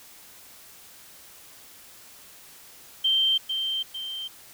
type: tone with echo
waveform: sine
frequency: 3136 Hz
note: G7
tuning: in tune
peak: -19 dBFS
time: 3.04-3.38 s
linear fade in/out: 10 ms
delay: 450 ms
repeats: 2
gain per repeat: -6 dB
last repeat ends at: 4.28 s
effects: white hiss -49 dBFS RMS until 4.53 s